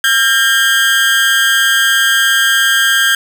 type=tone with amplitude modulation; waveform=30% pulse; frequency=1600 Hz; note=G6; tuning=35 cents sharp; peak=-3 dBFS; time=0.04-3.15 s; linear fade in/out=2 ms; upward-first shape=sine; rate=237 Hz; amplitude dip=70%; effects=none